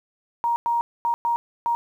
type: tone bursts at uneven times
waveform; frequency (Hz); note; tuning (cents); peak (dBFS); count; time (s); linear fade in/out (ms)
sine; 940; A#5; +14; -19; 5; 0.44-0.56 / 0.66-0.81 / 1.05-1.14 / 1.25-1.36 / 1.66-1.75; 0
effects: 9-bit